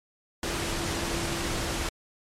sine tone in noise, 337.9 Hz, E4, 43 cents sharp, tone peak -36 dBFS, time 0.43-1.89 s, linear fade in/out 2 ms, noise pink, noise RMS -30 dBFS, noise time 0.43-1.89 s, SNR -9 dB, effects low-pass 9000 Hz 12 dB/octave + MP3 64 kbps

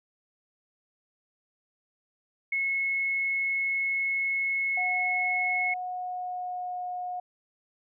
sine tone, 2184 Hz, C#7, 26 cents flat, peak -25 dBFS, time 2.52-5.74 s, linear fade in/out 5 ms
sine tone with pitch glide, 731 to 722.6 Hz, F#5 to F#5, -21 to -41 cents, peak -31 dBFS, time 4.77-7.2 s, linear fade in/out 5 ms, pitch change -20 cents, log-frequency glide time 5.55-6.84 s
effects none

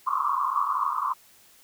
white band-pass noise, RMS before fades -26 dBFS, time 0.06-1.14 s, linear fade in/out 20 ms, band 1000 to 1200 Hz, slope 96 dB/octave, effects white hiss -56 dBFS RMS until 1.63 s

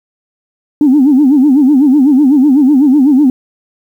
sine tone with vibrato, 277.3 Hz, C#4, 1 cent sharp, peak -3 dBFS, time 0.81-3.3 s, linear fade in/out 2 ms, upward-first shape sine, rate 8 Hz, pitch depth 170 cents each way, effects tanh soft clip ceiling 0 dBFS + 7-bit

